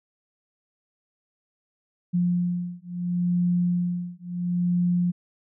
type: beating tone pair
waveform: sine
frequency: 176.1 / 176.83 Hz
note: F3 / F3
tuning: +15 / +22 cents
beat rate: 0.73 Hz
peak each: -25 / -25 dBFS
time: 2.13-5.12 s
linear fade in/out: 20 ms
effects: none